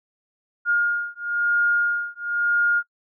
sine beating tone pair, 1419 / 1420 Hz, F6 / F6, +27 / +28 cents, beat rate 1 Hz, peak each -22 dBFS, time 0.65-2.83 s, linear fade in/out 50 ms, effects noise-tail reverb RT60 0.1 s tail -25 dB re dry

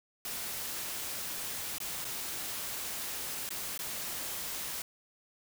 white noise with dropouts, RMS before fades -38 dBFS, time 0.25-4.82 s, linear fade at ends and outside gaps 2 ms, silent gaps 1.783-1.802 / 2.046-2.05 / 3.491-3.505 / 3.777-3.791 s, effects none

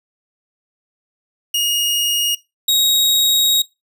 sawtooth tone pair in turn, 2866 / 3786 Hz, F7 / A#7, +44 / +26 cents, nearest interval perfect fourth, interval 482 cents, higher second, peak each -12 / -10 dBFS, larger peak second, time 1.54-2.35 / 2.68-3.62 s, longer second, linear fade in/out 5 ms, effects noise-tail reverb RT60 0.2 s tail -17 dB re dry

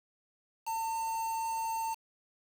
triangle tone with quantisation, 901 Hz, A5, 41 cents sharp, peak -30 dBFS, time 0.66-1.95 s, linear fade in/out 20 ms, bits 7, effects none

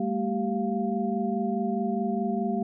sine tone cluster, 201.4 / 226.2 / 388.2 / 698 Hz, G3 / A3 / G4 / F5, +47 / +48 / -17 / -1 cents, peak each -29 / -29 / -32 / -32 dBFS, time 0-2.63 s, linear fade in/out 5 ms, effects none

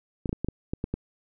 clicks, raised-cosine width 3 ms, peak -15 dBFS, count 8, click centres 0.258 / 0.293 / 0.329 / 0.446 / 0.486 / 0.735 / 0.841 / 0.94 s, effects none

